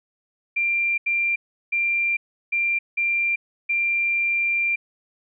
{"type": "tone bursts at uneven times", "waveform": "sine", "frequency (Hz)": 2376, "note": "D7", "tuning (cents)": 20, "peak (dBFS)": -19, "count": 6, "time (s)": [[0.56, 0.98], [1.06, 1.36], [1.72, 2.17], [2.52, 2.79], [2.97, 3.36], [3.69, 4.76]], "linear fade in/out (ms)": 10, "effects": []}